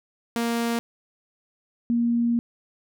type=tone pair in turn; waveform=sawtooth / sine; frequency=233.4 / 235.7 Hz; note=A#3 / A#3; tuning=+2 / +19 cents; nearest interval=unison; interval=17 cents; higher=second; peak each=-19 dBFS; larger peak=neither; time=0.36-0.79 / 1.9-2.39 s; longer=second; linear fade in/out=0 ms; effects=none